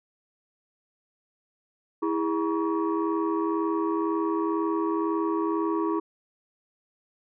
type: tone cluster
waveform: sine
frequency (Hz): 328.1 / 410.1 / 955 / 1127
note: E4 / G#4 / A#5 / C#6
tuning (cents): -8 / -22 / +42 / +28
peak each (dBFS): -25 / -29 / -33 / -32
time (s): 2.02-6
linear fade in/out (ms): 10
effects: tanh soft clip ceiling -16 dBFS